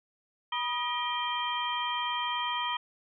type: tone cluster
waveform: sine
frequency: 973 / 1243 / 1900 / 2396 / 3156 Hz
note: B5 / D#6 / A#6 / D7 / G7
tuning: -26 / -2 / +33 / +34 / +11 cents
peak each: -32 / -37 / -39 / -40 / -34 dBFS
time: 0.52-2.77 s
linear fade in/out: 5 ms
effects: none